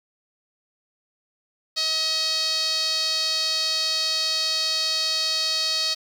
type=tone with band-pass filter; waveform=sawtooth; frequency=635 Hz; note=D#5; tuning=35 cents sharp; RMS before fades=-24 dBFS; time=1.76-5.95 s; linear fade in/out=20 ms; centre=4500 Hz; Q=5.6; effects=8-bit